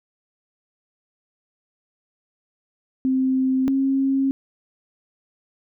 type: tone pair in turn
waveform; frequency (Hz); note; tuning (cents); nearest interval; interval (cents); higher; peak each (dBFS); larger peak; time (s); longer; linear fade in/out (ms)
sine; 261.5 / 269.9; C4 / C#4; -1 / -46; minor second; 55; second; -17; neither; 3.05-3.68 / 3.68-4.31; neither; 0
effects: none